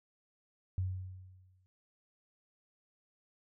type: tone with exponential decay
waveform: sine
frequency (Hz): 92.9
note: F#2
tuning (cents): +7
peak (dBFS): -29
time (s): 0.78-1.66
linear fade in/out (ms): 0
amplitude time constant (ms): 190
effects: none